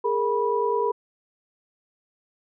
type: tone cluster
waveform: sine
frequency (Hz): 412.3 / 462 / 979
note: G#4 / A#4 / B5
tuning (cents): -13 / -16 / -15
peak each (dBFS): -25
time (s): 0.04-0.92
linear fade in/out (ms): 10
effects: none